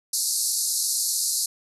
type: band-pass noise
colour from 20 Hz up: white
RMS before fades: -25 dBFS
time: 0.13-1.46 s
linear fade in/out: 5 ms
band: 4100 to 12000 Hz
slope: 96 dB/octave
effects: none